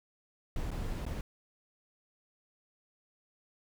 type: noise with dropouts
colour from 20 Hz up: brown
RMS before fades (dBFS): -36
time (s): 0.56-1.21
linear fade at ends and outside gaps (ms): 2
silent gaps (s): 0.707-0.714 / 1.054-1.064
effects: none